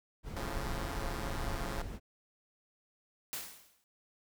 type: noise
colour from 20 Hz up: brown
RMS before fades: -39 dBFS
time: 0.23-2 s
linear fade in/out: 50 ms
type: chord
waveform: 5% pulse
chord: A augmented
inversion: none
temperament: equal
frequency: 110 / 138.59 / 174.61 Hz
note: A2 / C#3 / E#3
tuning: 0 / 0 / 0 cents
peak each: -32 / -32 / -33 dBFS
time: 0.36-1.82 s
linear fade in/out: 5 ms
type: noise with exponential decay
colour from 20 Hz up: white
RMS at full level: -37 dBFS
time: 3.33-3.84 s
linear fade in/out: 0 ms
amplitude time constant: 110 ms
effects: none